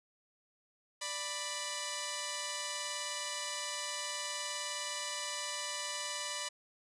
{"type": "tone pair together", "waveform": "5% pulse", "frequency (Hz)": [588.8, 987.8], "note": ["D5", "B5"], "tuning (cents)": [4, 0], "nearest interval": "major sixth", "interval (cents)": 896, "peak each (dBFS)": [-29, -26], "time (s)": [1.01, 6.49], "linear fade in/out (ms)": 10, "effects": ["resampled to 22050 Hz"]}